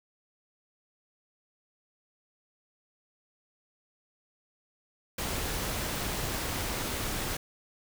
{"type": "noise", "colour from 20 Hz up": "pink", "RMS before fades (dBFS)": -33, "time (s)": [5.18, 7.37], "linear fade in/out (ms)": 5, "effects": []}